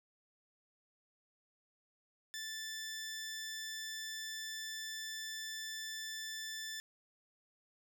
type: tone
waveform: 15% pulse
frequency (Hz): 1760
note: A6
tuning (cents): 0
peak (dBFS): -35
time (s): 2.34-6.8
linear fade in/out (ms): 0
effects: none